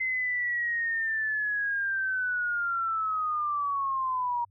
sine linear sweep, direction down, 2064 to 944 Hz, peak -26 dBFS, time 0-4.45 s, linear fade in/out 10 ms, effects added 98 Hz sine -61 dBFS peak until 4.5 s

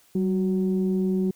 sine tone pair together, 190.42 / 370 Hz, G3 / F#4, -50 / 0 cents, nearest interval octave, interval 1150 cents, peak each -21 / -26 dBFS, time 0.15-1.31 s, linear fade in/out 5 ms, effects tanh soft clip ceiling -14 dBFS + white hiss -59 dBFS RMS until 1.35 s

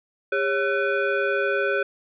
sine tone with frequency modulation, 551 Hz, C#5, 11 cents flat, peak -20 dBFS, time 0.32-1.83 s, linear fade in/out 5 ms, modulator 954 Hz, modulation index 1.5, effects none

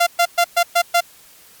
sawtooth tone bursts, 692 Hz, F5, 16 cents flat, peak -8 dBFS, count 6, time 0-1.008 s, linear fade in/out 10 ms, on 68 ms, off 120 ms, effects white hiss -47 dBFS RMS until 1.6 s + MP3 96 kbps

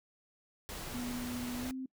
pink noise, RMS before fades -43 dBFS, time 0.69-1.71 s, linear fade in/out 0 ms
sine tone with pitch glide, 245 to 261.1 Hz, B3 to C4, -14 to -3 cents, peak -37 dBFS, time 0.94-1.86 s, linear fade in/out 5 ms, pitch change +111 cents, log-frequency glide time 1.58-1.73 s
effects noise-tail reverb RT60 0.1 s tail -24 dB re dry

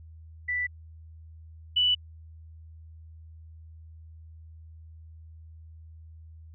sine tone pair in turn, 1975.5 / 2967 Hz, B6 / F#7, 0 / +4 cents, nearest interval perfect fifth, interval 704 cents, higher second, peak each -26 / -20 dBFS, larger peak second, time 0.48-0.67 / 1.76-1.95 s, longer neither, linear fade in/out 10 ms, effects added 80 Hz sine -45 dBFS peak until 6.54 s

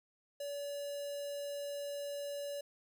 square tone with notch filter, 572 Hz, D5, 46 cents flat, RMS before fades -41 dBFS, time 0.4-2.61 s, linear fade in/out 5 ms, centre 1900 Hz, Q 1.4, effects 13-bit

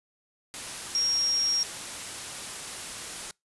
sine tone in noise, 5588 Hz, F8, in tune, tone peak -23 dBFS, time 0.95-1.63 s, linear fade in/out 0 ms, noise white, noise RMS -37 dBFS, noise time 0.54-3.31 s, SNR +11 dB, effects noise-tail reverb RT60 0.2 s tail -26 dB re dry + resampled to 24000 Hz

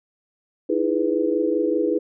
sine chord, E major seventh, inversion third, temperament equal with one note detuned, 311.1 / 336.2 / 415.3 / 493.9 Hz, D#4 / E4 / G#4 / B4, 0 / +34 / 0 / 0 cents, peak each -24 dBFS, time 0.69-1.99 s, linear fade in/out 10 ms, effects none

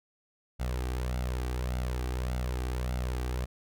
sawtooth tone with flanger, 62.3 Hz, B1, 16 cents sharp, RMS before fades -32 dBFS, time 0.59-3.46 s, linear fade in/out 20 ms, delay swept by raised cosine 1.4 to 2.6 ms, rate 1.7 Hz, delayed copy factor +0.55, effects none

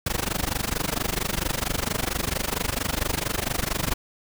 pink noise with amplitude modulation, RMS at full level -23 dBFS, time 0.06-3.94 s, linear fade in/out 5 ms, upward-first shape sine, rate 24.4 Hz, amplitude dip 95%, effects none

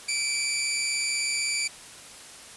15% pulse tone pair together, 2315 / 2451 Hz, D7 / D#7, -25 / -27 cents, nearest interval minor second, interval 98 cents, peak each -19 / -27 dBFS, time 0.08-1.68 s, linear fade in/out 10 ms, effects white hiss -45 dBFS RMS until 2.56 s + resampled to 24000 Hz

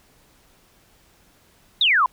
sine exponential sweep, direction down, 3900 to 959 Hz, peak -14 dBFS, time 1.81-2.06 s, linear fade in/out 2 ms, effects pink hiss -57 dBFS RMS until 2.12 s

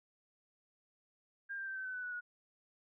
sine tone with pitch steps, 1603 / 1580.9 / 1559.2 / 1537.7 / 1516.5 / 1495.7 / 1475.1 / 1454.8 Hz, G6 / G6 / G6 / G6 / F#6 / F#6 / F#6 / F#6, +38 / +14 / -10 / -34 / +42 / +18 / -6 / -30 cents, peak -39 dBFS, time 1.49-2.21 s, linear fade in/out 20 ms, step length 90 ms, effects none

